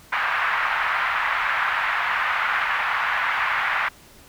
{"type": "band-pass noise", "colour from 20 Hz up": "white", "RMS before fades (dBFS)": -23, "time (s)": [0.12, 3.89], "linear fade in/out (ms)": 10, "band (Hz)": [910, 2000], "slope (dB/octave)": 24, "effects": ["pink hiss -49 dBFS RMS until 4.28 s"]}